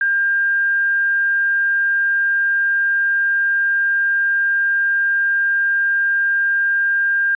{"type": "tone with quantisation", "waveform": "sine", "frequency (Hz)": 1600, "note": "G6", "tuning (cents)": 35, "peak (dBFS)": -14, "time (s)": [0.01, 7.35], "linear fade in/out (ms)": 2, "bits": 7, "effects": ["resampled to 8000 Hz"]}